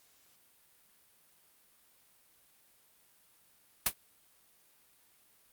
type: noise with exponential decay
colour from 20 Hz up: white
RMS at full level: -21 dBFS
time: 3.86-3.94 s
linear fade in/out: 5 ms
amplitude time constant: 16 ms
effects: white hiss -66 dBFS RMS until 5.52 s + Opus 48 kbps